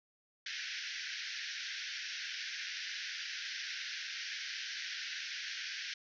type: band-pass noise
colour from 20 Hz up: pink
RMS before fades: -42 dBFS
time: 0.46-5.94 s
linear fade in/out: 5 ms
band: 1500 to 6000 Hz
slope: 96 dB/octave
effects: none